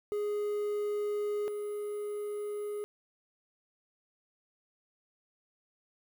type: tone pair in turn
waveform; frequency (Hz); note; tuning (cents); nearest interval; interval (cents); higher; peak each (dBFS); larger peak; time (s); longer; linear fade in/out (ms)
triangle; 415.3 / 415.3; G#4 / G#4; 0 / 0; unison; 0; neither; -28 / -32; first; 0.12-1.48 / 1.48-2.84; neither; 0
effects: 9-bit